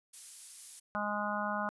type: noise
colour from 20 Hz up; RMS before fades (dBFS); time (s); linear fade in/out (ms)
violet; -43; 0.13-0.8; 10
type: harmonic tone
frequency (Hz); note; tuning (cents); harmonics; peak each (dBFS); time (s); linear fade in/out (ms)
207.7; G#3; 0; 1 / 3 / 4 / 5 / 6 / 7; -39 / -39 / -39 / -39 / -39 / -39; 0.95-1.69; 0
effects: resampled to 24000 Hz